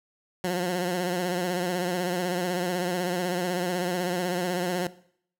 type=tone with vibrato; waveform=15% pulse; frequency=179.1 Hz; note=F3; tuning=44 cents sharp; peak=-19 dBFS; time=0.44-4.87 s; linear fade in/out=2 ms; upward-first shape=sine; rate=16 Hz; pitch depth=55 cents each way; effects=noise-tail reverb RT60 0.6 s tail -18 dB re dry